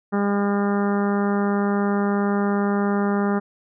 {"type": "harmonic tone", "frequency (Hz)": 201.9, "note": "G#3", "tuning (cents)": -49, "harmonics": [1, 2, 3, 4, 5, 6, 7, 8, 9], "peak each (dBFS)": [-20, -25, -32, -30, -35, -32, -34, -40, -40], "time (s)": [0.12, 3.4], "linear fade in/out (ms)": 20, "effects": []}